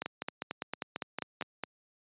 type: two click trains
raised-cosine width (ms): 0.3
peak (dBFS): -18 / -18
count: 8 / 8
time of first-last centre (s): 0.02-1.423 / 0.06-1.637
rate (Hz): 4.99 / 4.44
effects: high-pass 150 Hz 12 dB/octave + resampled to 8000 Hz